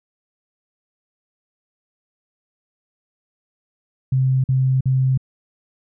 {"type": "tone bursts", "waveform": "sine", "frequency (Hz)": 131.1, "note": "C3", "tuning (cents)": 4, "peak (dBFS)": -14, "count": 3, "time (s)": [4.12, 5.176], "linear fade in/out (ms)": 5, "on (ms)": 320, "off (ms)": 48, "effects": []}